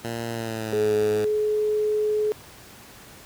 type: tone with pitch glide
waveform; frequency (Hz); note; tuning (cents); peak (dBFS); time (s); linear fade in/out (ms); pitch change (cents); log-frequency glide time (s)
10% pulse; 116.1 to 105.85; A#2 to G#2; -7 to +33; -20; 0.04-1.25; 5; -160; 0.31-0.91
type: tone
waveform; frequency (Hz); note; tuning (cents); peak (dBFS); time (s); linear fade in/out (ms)
sine; 425; G#4; +40; -20; 0.73-2.32; 0
effects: pink hiss -46 dBFS RMS until 3.25 s + high-pass 60 Hz 12 dB/octave